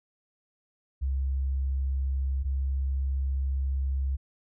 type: tone pair in turn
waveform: sine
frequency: 67.1 / 67.36 Hz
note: C2 / C#2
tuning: +44 / -49 cents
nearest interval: unison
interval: 7 cents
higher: second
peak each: -25 dBFS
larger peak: neither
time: 1.01-2.44 / 2.44-4.17 s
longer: second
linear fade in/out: 20 ms
effects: none